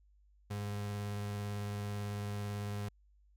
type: tone with vibrato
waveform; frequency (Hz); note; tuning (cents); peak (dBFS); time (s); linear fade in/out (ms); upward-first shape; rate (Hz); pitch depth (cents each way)
35% pulse; 102.5; G#2; -22; -35; 0.5-2.89; 10; sine; 18; 13
effects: added 50 Hz sine -63 dBFS peak until 3.36 s